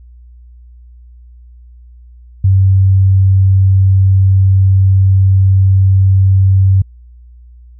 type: tone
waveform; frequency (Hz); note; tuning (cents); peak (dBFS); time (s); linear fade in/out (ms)
sine; 95.9; G2; -37; -5; 2.44-6.82; 5
effects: added 60 Hz sine -35 dBFS peak until 7.79 s